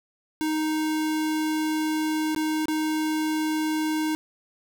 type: tone with dropouts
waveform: square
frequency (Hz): 311.2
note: D#4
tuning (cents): 0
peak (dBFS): -24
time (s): 0.41-4.15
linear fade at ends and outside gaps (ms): 0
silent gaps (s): 2.348-2.362 / 2.656-2.683
effects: none